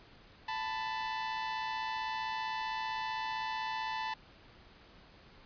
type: tone pair together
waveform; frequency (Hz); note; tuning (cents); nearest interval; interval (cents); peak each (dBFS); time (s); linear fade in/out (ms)
sawtooth; 880.4 / 996; A5 / B5; +1 / +14; major second; 213; -32 / -36; 0.48-4.14; 5
effects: pink hiss -58 dBFS RMS until 5.45 s + resampled to 11025 Hz